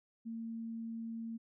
sine tone, 227.6 Hz, A#3, 41 cents flat, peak -39 dBFS, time 0.25-1.38 s, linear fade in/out 20 ms, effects none

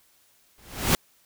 pink noise with exponential growth, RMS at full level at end -17 dBFS, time 0.58-0.95 s, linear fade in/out 1 ms, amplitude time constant 79 ms, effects white hiss -62 dBFS RMS until 1.25 s

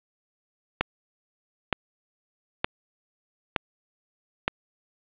click train, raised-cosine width 0.3 ms, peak -5 dBFS, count 5, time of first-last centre 0.81-4.48 s, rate 1.09 Hz, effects resampled to 8000 Hz + 7-bit

